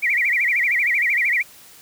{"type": "tone with vibrato", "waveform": "sine", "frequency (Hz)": 2124, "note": "C7", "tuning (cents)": 25, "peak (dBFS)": -16, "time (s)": [0.02, 1.43], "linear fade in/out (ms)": 20, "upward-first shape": "sine", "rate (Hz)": 13, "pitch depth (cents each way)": 210, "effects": ["white hiss -46 dBFS RMS until 1.81 s"]}